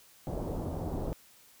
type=low-pass noise; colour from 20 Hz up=pink; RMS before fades=-35 dBFS; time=0.27-1.13 s; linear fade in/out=0 ms; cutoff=790 Hz; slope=24 dB/octave; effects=white hiss -59 dBFS RMS until 1.6 s